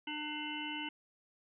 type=harmonic tone with a mistuned harmonic; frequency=300 Hz; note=D4; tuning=37 cents sharp; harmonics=1 / 3 / 5 / 7 / 9 / 10; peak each=-43 / -45 / -49 / -46 / -45 / -43 dBFS; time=0.07-0.89 s; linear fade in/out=5 ms; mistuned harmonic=10; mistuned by=-16 cents; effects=none